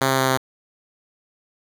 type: tone with pitch steps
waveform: 5% pulse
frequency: 133.8 / 132.88 / 131.96 / 131.05 Hz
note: C3 / C3 / C3 / C3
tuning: +39 / +27 / +15 / +3 cents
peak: -6 dBFS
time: 0.01-0.374 s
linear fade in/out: 5 ms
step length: 91 ms
effects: none